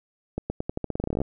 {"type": "accelerating click train", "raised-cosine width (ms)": 2, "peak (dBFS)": -14, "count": 18, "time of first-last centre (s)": [0.38, 1.217], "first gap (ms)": 120, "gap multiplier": 0.87, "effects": []}